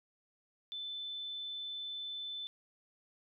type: tone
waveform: sine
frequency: 3520 Hz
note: A7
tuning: in tune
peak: -39 dBFS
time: 0.72-2.47 s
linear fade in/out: 0 ms
effects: none